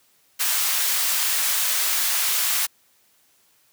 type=high-pass noise; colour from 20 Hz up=white; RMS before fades=-22 dBFS; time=0.39-2.67 s; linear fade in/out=20 ms; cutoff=1000 Hz; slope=12 dB/octave; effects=white hiss -61 dBFS RMS until 3.72 s + high-pass 80 Hz 12 dB/octave